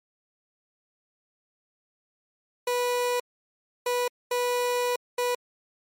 30% pulse tone bursts at uneven times, 490.2 Hz, B4, 13 cents flat, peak -21 dBFS, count 4, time 2.67-3.2 / 3.86-4.08 / 4.31-4.96 / 5.18-5.35 s, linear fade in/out 5 ms, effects MP3 64 kbps

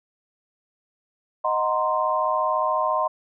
sine chord, C half-diminished seventh, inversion first, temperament equal, 622.3 / 740 / 932.3 / 1046.5 Hz, Eb5 / Gb5 / Bb5 / C6, 0 / 0 / 0 / 0 cents, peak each -25 / -29 / -27 / -23 dBFS, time 1.44-3.08 s, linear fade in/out 10 ms, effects none

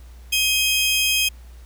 sawtooth tone pair together, 2526 / 3214 Hz, D#7 / G7, +26 / +43 cents, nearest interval major third, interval 417 cents, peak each -17 dBFS, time 0.32-1.29 s, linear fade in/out 10 ms, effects added 60 Hz sine -39 dBFS peak until 1.65 s + pink hiss -54 dBFS RMS until 1.65 s

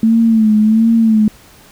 sine tone with vibrato, 220.9 Hz, A3, 7 cents sharp, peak -7 dBFS, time 0.03-1.28 s, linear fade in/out 2 ms, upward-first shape sine, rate 1.4 Hz, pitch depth 63 cents each way, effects pink hiss -43 dBFS RMS until 1.71 s

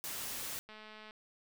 white noise, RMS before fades -41 dBFS, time 0.04-0.59 s, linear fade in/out 0 ms
click train, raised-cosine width 0.3 ms, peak -36 dBFS, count 91, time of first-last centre 0.69-1.109 s, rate 215 Hz
effects none

